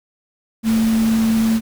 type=tone in noise; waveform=sine; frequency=223.6 Hz; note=A3; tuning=28 cents sharp; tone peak=-13 dBFS; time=0.63-1.61 s; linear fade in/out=50 ms; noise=pink; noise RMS=-29 dBFS; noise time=0.63-1.61 s; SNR=+13 dB; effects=none